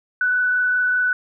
sine tone with frequency modulation, 1489 Hz, F#6, 11 cents sharp, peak -16 dBFS, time 0.21-1.13 s, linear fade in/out 2 ms, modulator 25 Hz, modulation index 0.59, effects none

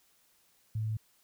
sine tone, 109.3 Hz, A2, 11 cents flat, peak -30 dBFS, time 0.75-0.97 s, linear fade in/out 5 ms, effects white hiss -68 dBFS RMS until 1.23 s

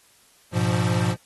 square chord, F diminished, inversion first, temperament equal with one note detuned, 103.83 / 121.49 / 174.61 Hz, Ab2 / Cb3 / F3, 0 / -28 / 0 cents, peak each -25 dBFS, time 0.52-1.16 s, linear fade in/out 50 ms, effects white hiss -57 dBFS RMS until 1.25 s + AAC 32 kbps

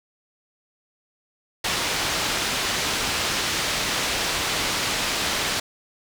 white low-pass noise, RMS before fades -25 dBFS, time 1.64-5.6 s, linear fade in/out 5 ms, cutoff 4900 Hz, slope 12 dB/octave, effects none

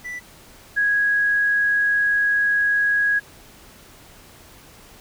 triangle / sine tone pair in turn, 1975.5 / 1657.5 Hz, B6 / G#6, 0 / -4 cents, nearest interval minor third, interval 304 cents, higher first, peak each -27 / -16 dBFS, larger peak second, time 0.04-0.2 / 0.76-3.2 s, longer second, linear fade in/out 20 ms, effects pink hiss -47 dBFS RMS until 5 s

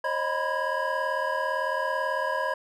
triangle tone cluster, 537 / 618 / 973 / 1011 / 1647 Hz, C5 / D#5 / B5 / B5 / G#6, +45 / -12 / -26 / +40 / -15 cents, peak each -30 dBFS, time 0.04-2.54 s, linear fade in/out 5 ms, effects none

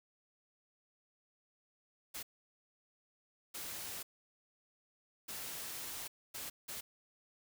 white noise bursts at uneven times, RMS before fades -44 dBFS, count 5, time 2.14-2.23 / 3.54-4.03 / 5.28-6.08 / 6.34-6.5 / 6.68-6.81 s, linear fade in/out 10 ms, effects none

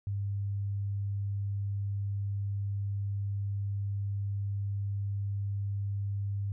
sine tone, 100 Hz, G2, 35 cents sharp, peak -30 dBFS, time 0.07-6.52 s, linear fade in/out 0 ms, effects none

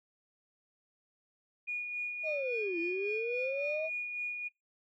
sine tone with tremolo, 2446 Hz, D#7, 30 cents flat, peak -32 dBFS, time 1.67-4.49 s, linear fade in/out 20 ms, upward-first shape sine, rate 3.6 Hz, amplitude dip 40%
sine linear two-way sweep, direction down then up, 650 to 329.6 to 650 Hz, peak -32 dBFS, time 2.23-3.9 s, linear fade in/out 50 ms, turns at 2.79 s
effects noise-tail reverb RT60 0.2 s tail -24 dB re dry + tanh soft clip ceiling -24 dBFS

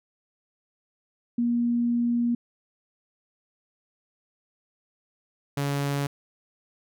sine / sawtooth tone pair in turn, 237.9 / 141.46 Hz, A#3 / C#3, +35 / +35 cents, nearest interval major sixth, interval 900 cents, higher first, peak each -21 dBFS, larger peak neither, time 1.38-2.35 / 5.57-6.07 s, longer first, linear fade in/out 5 ms, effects none

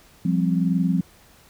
sine chord, F suspended second, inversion none, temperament equal, 174.61 / 196 / 261.6 Hz, F3 / G3 / C4, 0 / 0 / 0 cents, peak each -20 / -24 / -25 dBFS, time 0.25-1.01 s, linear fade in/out 5 ms, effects pink hiss -53 dBFS RMS until 1.49 s

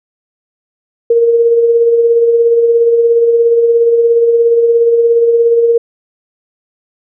sine tone with tremolo, 466.2 Hz, A#4, in tune, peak -4 dBFS, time 1.1-5.78 s, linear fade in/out 5 ms, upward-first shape sine, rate 17 Hz, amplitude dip 40%, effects none

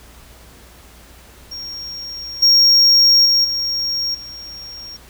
triangle tone with level steps, 5570 Hz, F8, 5 cents flat, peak -26 / -7 / -10 / -17 / -30 dBFS, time 1.51-4.97 s, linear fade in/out 10 ms, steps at 2.42 / 3.25 / 3.44 / 4.14 s, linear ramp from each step 10 ms, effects added 60 Hz sine -45 dBFS peak until 5.09 s + pink hiss -45 dBFS RMS until 5.09 s

